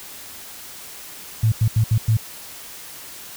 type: tone bursts at uneven times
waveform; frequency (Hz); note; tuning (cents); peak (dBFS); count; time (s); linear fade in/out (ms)
sine; 110.9; A2; +14; -13; 5; 1.43-1.52 / 1.61-1.68 / 1.76-1.84 / 1.91-1.98 / 2.08-2.17; 5
effects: white hiss -38 dBFS RMS until 3.36 s